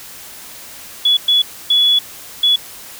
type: tone bursts at uneven times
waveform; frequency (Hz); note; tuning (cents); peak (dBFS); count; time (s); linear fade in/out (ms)
sine; 3400; G#7; +40; -9; 4; 1.05-1.17 / 1.28-1.42 / 1.7-1.99 / 2.43-2.56; 5
effects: white hiss -35 dBFS RMS until 2.99 s